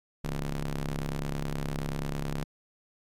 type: ring-modulated tone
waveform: sawtooth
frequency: 68.8 Hz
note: C#2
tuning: 12 cents flat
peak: -23 dBFS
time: 0.24-2.44 s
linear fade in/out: 5 ms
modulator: 83.8 Hz
effects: MP3 96 kbps